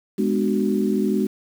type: chord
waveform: sine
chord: G# half-diminished seventh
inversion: none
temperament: just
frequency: 207.7 / 249.2 / 299 / 373.8 Hz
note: G#3 / B3 / D4 / F#4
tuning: 0 / +16 / +31 / +18 cents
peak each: -21 / -25 / -26 / -24 dBFS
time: 0.18-1.27 s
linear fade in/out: 10 ms
effects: 7-bit